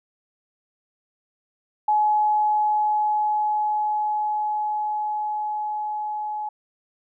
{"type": "tone with level ramp", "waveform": "sine", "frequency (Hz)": 847, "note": "G#5", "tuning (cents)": 34, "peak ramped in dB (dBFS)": [-16, -26], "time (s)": [1.88, 6.49], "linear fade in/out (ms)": 5, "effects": []}